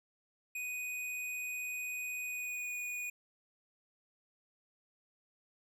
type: tone with pitch glide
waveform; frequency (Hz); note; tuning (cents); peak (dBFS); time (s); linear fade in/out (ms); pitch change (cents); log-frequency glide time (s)
square; 2489 to 2463; D#7 to D#7; 0 to -18; -38; 0.55-3.1; 5; -18; 2.23-2.75
effects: none